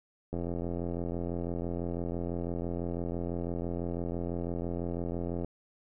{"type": "click train", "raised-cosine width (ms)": 2, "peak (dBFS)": -22, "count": 441, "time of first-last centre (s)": [0.33, 5.446], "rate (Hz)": 86, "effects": []}